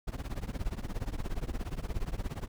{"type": "noise with tremolo", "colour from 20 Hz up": "brown", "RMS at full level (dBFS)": -31, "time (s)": [0.07, 2.48], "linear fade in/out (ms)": 10, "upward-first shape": "triangle", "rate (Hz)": 17, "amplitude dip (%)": 100, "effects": []}